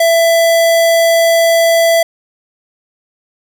square tone, 666 Hz, E5, 18 cents sharp, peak -8 dBFS, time 0-2.03 s, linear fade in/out 5 ms, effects none

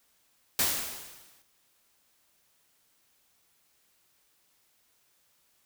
white noise with exponential decay, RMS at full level -24 dBFS, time 0.59-1.42 s, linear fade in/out 2 ms, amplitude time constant 180 ms, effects white hiss -69 dBFS RMS until 5.65 s

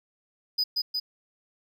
triangle tone with echo, 4978 Hz, D#8, in tune, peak -21 dBFS, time 0.58-0.64 s, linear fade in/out 10 ms, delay 180 ms, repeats 2, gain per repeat -2 dB, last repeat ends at 1 s, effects none

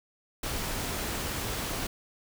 pink noise, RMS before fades -33 dBFS, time 0.43-1.87 s, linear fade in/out 5 ms, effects none

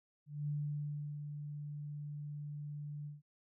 sine tone with ADSR envelope, 147.1 Hz, D3, 3 cents sharp, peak -34 dBFS, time 0.26-3.22 s, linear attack 220 ms, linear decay 700 ms, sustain -7 dB, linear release 160 ms, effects none

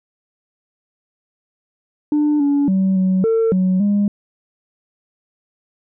sine tone with pitch steps, 297.5 / 284.7 / 190.7 / 187.2 / 450.8 / 185.7 / 203.7 Hz, D4 / C#4 / G3 / F#3 / A4 / F#3 / G#3, +22 / +46 / -47 / +20 / +42 / +7 / -33 cents, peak -11 dBFS, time 2.12-4.08 s, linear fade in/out 2 ms, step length 280 ms, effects tanh soft clip ceiling -11 dBFS

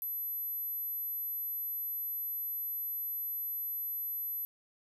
sine tone, 12000 Hz, F#9, 23 cents sharp, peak -34 dBFS, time 0.02-4.45 s, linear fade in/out 0 ms, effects none

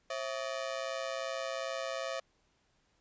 sawtooth ring-modulated tone, 598 Hz, D5, 31 cents sharp, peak -28 dBFS, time 0.1-2.2 s, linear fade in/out 5 ms, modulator 61.3 Hz, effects pink hiss -73 dBFS RMS until 3 s + resampled to 16000 Hz

